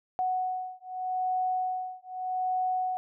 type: beating tone pair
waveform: sine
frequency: 740 / 740.82 Hz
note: F#5 / F#5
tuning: 0 / +2 cents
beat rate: 0.82 Hz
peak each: -31 dBFS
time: 0.19-2.97 s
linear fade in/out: 0 ms
effects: none